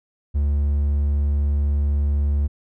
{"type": "tone", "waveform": "triangle", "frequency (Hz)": 72, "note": "D2", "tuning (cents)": -34, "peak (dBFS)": -15, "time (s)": [0.34, 2.48], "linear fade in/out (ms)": 20, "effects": []}